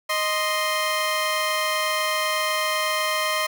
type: tone pair together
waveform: 15% pulse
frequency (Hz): 622 / 1046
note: D#5 / C6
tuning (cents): -1 / -1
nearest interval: major sixth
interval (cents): 900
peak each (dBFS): -18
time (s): 0.09-3.47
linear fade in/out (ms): 10
effects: none